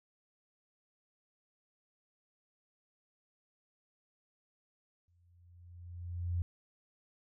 sine tone with exponential growth, 87.31 Hz, F2, in tune, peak -29 dBFS, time 5.08-6.42 s, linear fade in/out 0 ms, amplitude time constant 290 ms, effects none

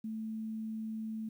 sine tone with quantisation, 220 Hz, A3, in tune, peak -36 dBFS, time 0.04-1.29 s, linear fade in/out 5 ms, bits 11, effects none

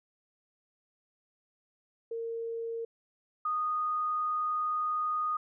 sine tone pair in turn, 459.1 / 1236.3 Hz, A#4 / D#6, -26 / -11 cents, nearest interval octave + perfect fourth, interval 1715 cents, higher second, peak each -33 / -28 dBFS, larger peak second, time 2.11-2.85 / 3.45-5.37 s, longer second, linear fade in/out 5 ms, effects none

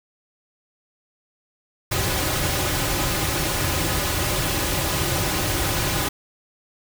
pink noise with comb filter, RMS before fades -23 dBFS, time 1.91-6.09 s, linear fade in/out 10 ms, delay 4.4 ms, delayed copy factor -0.6, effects none

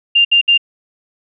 sine tone bursts, 2795 Hz, F7, 1 cent sharp, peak -7 dBFS, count 3, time 0.15-0.578 s, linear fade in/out 10 ms, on 100 ms, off 64 ms, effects none

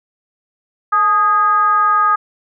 sine tone with frequency modulation, 1244.5 Hz, D#6, in tune, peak -10 dBFS, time 0.92-2.16 s, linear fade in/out 10 ms, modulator 391 Hz, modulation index 0.52, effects none

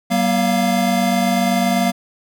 square tone cluster, 190.2 / 238.1 / 694 Hz, F#3 / A#3 / F5, +48 / +37 / -11 cents, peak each -20 dBFS, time 0.1-1.92 s, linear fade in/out 20 ms, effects none

